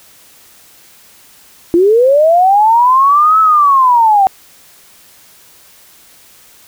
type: linear two-way sweep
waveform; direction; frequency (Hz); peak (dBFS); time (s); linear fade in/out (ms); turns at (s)
sine; up then down; 329.6 to 1310 to 756; -5; 1.74-4.27; 0; 3.4
effects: white hiss -43 dBFS RMS until 6.67 s